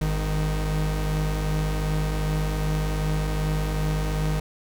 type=tone pair together; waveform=45% pulse; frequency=50.87 / 155.2 Hz; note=G#1 / D#3; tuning=-35 / -4 cents; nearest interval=octave + perfect fifth; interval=1931 cents; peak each=-25 / -26 dBFS; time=0.01-4.4 s; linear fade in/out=5 ms; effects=none